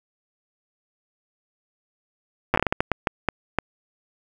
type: slowing click train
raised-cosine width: 0.5 ms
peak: -4 dBFS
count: 13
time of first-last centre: 2.54-3.587 s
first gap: 8 ms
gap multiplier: 1.39
effects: 7-bit